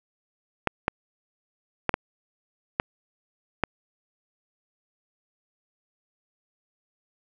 clicks, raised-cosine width 0.5 ms, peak -6 dBFS, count 6, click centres 0.673 / 0.881 / 1.893 / 1.941 / 2.799 / 3.637 s, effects none

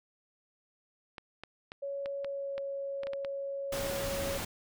clicks, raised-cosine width 0.3 ms, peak -26 dBFS, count 10, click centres 1.182 / 1.436 / 1.719 / 2.059 / 2.246 / 2.58 / 3.034 / 3.07 / 3.134 / 3.248 s
sine tone with pitch glide, 558 to 553.8 Hz, C#5 to C#5, +11 to -2 cents, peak -34 dBFS, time 1.82-4.38 s, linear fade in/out 10 ms, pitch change -13 cents, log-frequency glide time 2.23-2.57 s
pink noise, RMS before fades -37 dBFS, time 3.72-4.45 s, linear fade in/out 5 ms
effects none

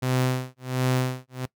sawtooth tone with tremolo, 128.2 Hz, C3, 35 cents flat, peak -16 dBFS, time 0.02-1.46 s, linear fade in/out 10 ms, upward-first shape sine, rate 1.4 Hz, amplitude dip 100%, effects noise-tail reverb RT60 0.1 s tail -21 dB re dry

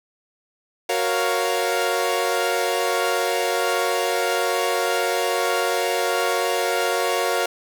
sawtooth chord, Gb major seventh, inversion none, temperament equal, 370 / 466.2 / 554.4 / 698.5 Hz, Gb4 / Bb4 / Db5 / F5, 0 / 0 / 0 / 0 cents, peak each -23 / -21 / -22 / -21 dBFS, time 0.89-7.46 s, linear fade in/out 5 ms, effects none

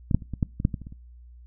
clicks, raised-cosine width 5 ms, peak -13 / -6 / -28 / -19 / -10 / -18 / -7 / -17 / -27 / -27 / -30 dBFS, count 11, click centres 0.112 / 0.146 / 0.222 / 0.337 / 0.428 / 0.601 / 0.651 / 0.742 / 0.817 / 0.869 / 0.924 s, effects noise-tail reverb RT60 0.3 s tail -24 dB re dry + added 60 Hz sine -45 dBFS peak until 1.46 s

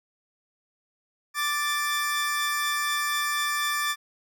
sawtooth tone pair together, 1174.7 / 1760 Hz, D6 / A6, 0 / 0 cents, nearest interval perfect fifth, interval 700 cents, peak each -24 dBFS, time 1.34-3.96 s, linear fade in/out 50 ms, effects none

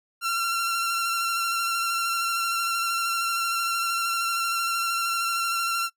sawtooth tone with vibrato, 1365 Hz, F6, 40 cents flat, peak -20 dBFS, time 0.21-5.9 s, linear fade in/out 50 ms, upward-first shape square, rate 13 Hz, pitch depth 15 cents each way, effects noise-tail reverb RT60 0.1 s tail -21 dB re dry

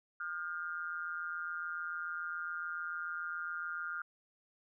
sine tone with amplitude modulation, 1403 Hz, F6, 8 cents sharp, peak -33 dBFS, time 0.2-4.02 s, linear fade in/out 5 ms, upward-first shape sine, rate 167 Hz, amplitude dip 90%, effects none

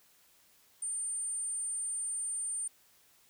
sine tone, 8980 Hz, C#9, 21 cents sharp, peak -33 dBFS, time 0.82-2.68 s, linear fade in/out 5 ms, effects white hiss -65 dBFS RMS until 3.29 s

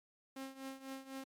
sawtooth tone with tremolo, 267.6 Hz, C4, 39 cents sharp, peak -38 dBFS, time 0.36-1.24 s, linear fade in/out 5 ms, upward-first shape triangle, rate 4 Hz, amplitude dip 85%, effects MP3 96 kbps

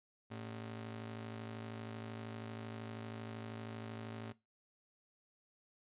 sawtooth ring-modulated tone, 167.6 Hz, E3, 29 cents sharp, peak -37 dBFS, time 0.3-4.33 s, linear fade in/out 20 ms, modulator 57.4 Hz, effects noise-tail reverb RT60 0.2 s tail -17 dB re dry + resampled to 8000 Hz

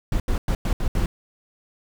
brown noise bursts at uneven times, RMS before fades -21 dBFS, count 6, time 0.12-0.2 / 0.28-0.38 / 0.48-0.55 / 0.65-0.73 / 0.8-0.88 / 0.95-1.06 s, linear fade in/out 2 ms, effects none

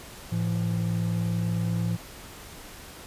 triangle tone pair together, 109.9 / 170.38 Hz, A2 / F3, -2 / -42 cents, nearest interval minor sixth, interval 760 cents, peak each -25 dBFS, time 0.31-1.97 s, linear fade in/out 20 ms, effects pink hiss -44 dBFS RMS until 3.06 s + resampled to 32000 Hz

